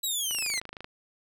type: linear sweep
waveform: 15% pulse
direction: down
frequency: 3951 to 1978 Hz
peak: -21 dBFS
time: 0.03-0.6 s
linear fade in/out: 10 ms
type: click train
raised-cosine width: 0.3 ms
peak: -24 dBFS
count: 15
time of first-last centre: 0.31-0.844 s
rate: 26.2 Hz
effects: none